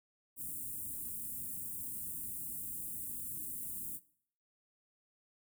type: band-stop noise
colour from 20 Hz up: white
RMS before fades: -42 dBFS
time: 0.36-4 s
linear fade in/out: 50 ms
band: 320 to 8300 Hz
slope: 48 dB/octave
effects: noise-tail reverb RT60 0.6 s tail -20 dB re dry